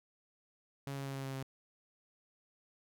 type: tone with pitch steps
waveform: sawtooth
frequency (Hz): 138.59 / 137.63 / 136.68 / 135.74 / 134.8 / 133.87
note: C#3 / C#3 / C#3 / C#3 / C#3 / C3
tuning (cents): 0 / -12 / -24 / -36 / -48 / +40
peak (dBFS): -35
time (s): 0.87-1.428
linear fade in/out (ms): 0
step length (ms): 93
effects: none